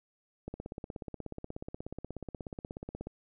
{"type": "click train", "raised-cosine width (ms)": 2, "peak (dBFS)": -26, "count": 44, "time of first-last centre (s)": [0.48, 3.07], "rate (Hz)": 16.6, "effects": []}